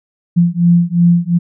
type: beating tone pair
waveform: sine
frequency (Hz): 171.2 / 174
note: F3 / F3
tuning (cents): -34 / -6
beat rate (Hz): 2.8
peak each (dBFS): -11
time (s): 0.36-1.39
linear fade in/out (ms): 20
effects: none